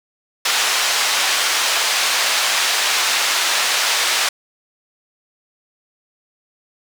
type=band-pass noise; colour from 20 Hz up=white; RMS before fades=-18 dBFS; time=0.45-4.29 s; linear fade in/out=5 ms; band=740 to 5200 Hz; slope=12 dB/octave; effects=none